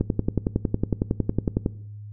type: click train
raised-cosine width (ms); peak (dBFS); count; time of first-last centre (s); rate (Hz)
3; -8; 19; 0.01-1.661; 10.9
effects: noise-tail reverb RT60 0.7 s tail -19 dB re dry + added 104 Hz sine -36 dBFS peak until 2.12 s